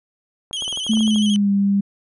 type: clicks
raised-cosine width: 1 ms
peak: -22 dBFS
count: 11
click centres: 0.511 / 0.623 / 0.679 / 0.727 / 0.774 / 0.866 / 0.935 / 0.972 / 1.007 / 1.078 / 1.16 s
type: tone with vibrato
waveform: 40% pulse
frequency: 3138 Hz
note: G7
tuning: 1 cent sharp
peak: -22 dBFS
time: 0.53-1.36 s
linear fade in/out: 0 ms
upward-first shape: square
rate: 13 Hz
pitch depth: 62 cents each way
type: tone with pitch glide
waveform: sine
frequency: 219.8 to 199.24 Hz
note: A3 to G3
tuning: -2 to +28 cents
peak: -14 dBFS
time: 0.89-1.81 s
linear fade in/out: 10 ms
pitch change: -170 cents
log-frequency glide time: 1-1.51 s
effects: resampled to 24000 Hz